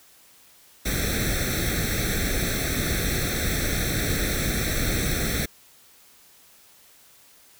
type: noise with comb filter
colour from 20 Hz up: pink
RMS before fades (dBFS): -25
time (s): 0.85-5.46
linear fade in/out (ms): 10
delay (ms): 0.51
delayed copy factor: +0.95
effects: white hiss -54 dBFS RMS until 7.59 s